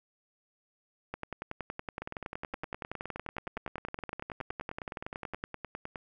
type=two click trains; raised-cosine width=0.5 ms; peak=-23 / -21 dBFS; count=39 / 47; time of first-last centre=2.02-5.958 / 1.14-5.439 s; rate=9.65 / 10.7 Hz; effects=none